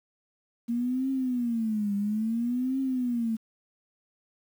sine tone with vibrato, 232 Hz, A#3, 8 cents flat, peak -25 dBFS, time 0.68-3.37 s, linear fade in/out 20 ms, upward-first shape triangle, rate 0.59 Hz, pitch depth 260 cents each way, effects 9-bit

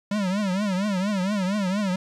square tone with vibrato, 196 Hz, G3, in tune, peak -23 dBFS, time 0.11-1.96 s, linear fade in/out 5 ms, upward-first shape triangle, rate 4.3 Hz, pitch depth 170 cents each way, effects low-pass 7000 Hz 12 dB/octave + 10-bit

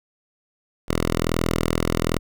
5% pulse tone, 41.2 Hz, E1, in tune, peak -9 dBFS, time 0.88-2.19 s, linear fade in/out 10 ms, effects none

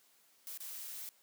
blue noise with dropouts, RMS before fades -45 dBFS, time 0.47-1.09 s, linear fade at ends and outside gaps 0 ms, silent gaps 0.575-0.604 s, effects white hiss -68 dBFS RMS until 1.22 s + high-pass 200 Hz 12 dB/octave

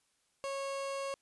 30% pulse tone, 549 Hz, C#5, 17 cents flat, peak -33 dBFS, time 0.44-1.14 s, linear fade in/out 0 ms, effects white hiss -75 dBFS RMS until 1.21 s + resampled to 24000 Hz

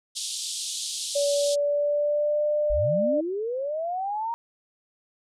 pink band-pass noise, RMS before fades -32 dBFS, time 0.15-1.56 s, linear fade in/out 20 ms, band 3300 to 10000 Hz, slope 48 dB/octave
sine tone with pitch glide, 571 to 597 Hz, D5 to D5, -49 to +28 cents, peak -21 dBFS, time 1.15-3.21 s, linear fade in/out 10 ms, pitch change +77 cents, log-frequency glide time 1.32-2.43 s
sine linear sweep, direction up, 35.06 to 944 Hz, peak -26 dBFS, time 2.7-4.34 s, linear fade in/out 0 ms
effects none

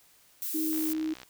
violet noise, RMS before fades -34 dBFS, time 0.42-0.93 s, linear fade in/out 0 ms
sine tone, 314.2 Hz, D#4, 17 cents sharp, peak -28 dBFS, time 0.54-1.14 s, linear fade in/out 10 ms
click train, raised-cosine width 0.2 ms, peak -27 dBFS, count 33, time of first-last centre 0.73-1.232 s, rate 63.7 Hz
effects white hiss -61 dBFS RMS until 1.29 s

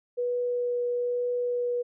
sine tone with vibrato, 487.5 Hz, B4, 23 cents flat, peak -25 dBFS, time 0.17-1.83 s, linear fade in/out 20 ms, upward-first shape triangle, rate 1.1 Hz, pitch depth 8 cents each way, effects none

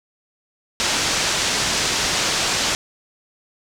white low-pass noise, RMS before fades -21 dBFS, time 0.8-2.75 s, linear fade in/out 0 ms, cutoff 6900 Hz, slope 24 dB/octave, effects none

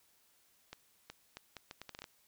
accelerating click train, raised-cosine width 0.2 ms, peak -28 dBFS, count 11, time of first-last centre 0.73-2.041 s, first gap 370 ms, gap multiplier 0.73, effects white hiss -70 dBFS RMS until 2.27 s

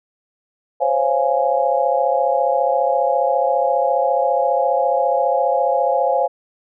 sine chord, Db major seventh, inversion third, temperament just, 519.7 / 554.4 / 693 / 831.5 Hz, C5 / Db5 / F5 / Ab5, -12 / 0 / -14 / +2 cents, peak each -20 dBFS, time 0.8-6.28 s, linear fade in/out 20 ms, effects none

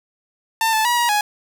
sawtooth tone with pitch steps, 897 / 875 / 963 / 954 / 834 Hz, A5 / A5 / B5 / A#5 / G#5, +33 / -10 / -44 / +40 / +7 cents, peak -12 dBFS, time 0.61-1.21 s, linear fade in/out 2 ms, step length 120 ms, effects 7-bit

